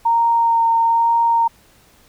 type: tone with vibrato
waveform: sine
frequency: 923 Hz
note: A#5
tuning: 17 cents flat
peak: -12 dBFS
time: 0.05-1.48 s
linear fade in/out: 10 ms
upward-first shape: sine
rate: 1.1 Hz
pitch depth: 12 cents each way
effects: pink hiss -52 dBFS RMS until 2.08 s